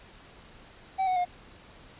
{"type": "tone with pitch steps", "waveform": "triangle", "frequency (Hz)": [765, 739.8, 715.4], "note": ["G5", "F#5", "F5"], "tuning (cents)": [-42, 0, 41], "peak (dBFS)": -22, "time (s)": [0.98, 1.253], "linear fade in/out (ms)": 20, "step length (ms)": 91, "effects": ["pink hiss -52 dBFS RMS until 1.99 s", "resampled to 8000 Hz"]}